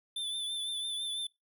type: tone with vibrato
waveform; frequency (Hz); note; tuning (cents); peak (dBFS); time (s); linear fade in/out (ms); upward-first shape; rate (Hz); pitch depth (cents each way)
square; 3521; A7; 0; -34; 0.16-1.27; 5; triangle; 6; 42
effects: noise-tail reverb RT60 0.2 s tail -24 dB re dry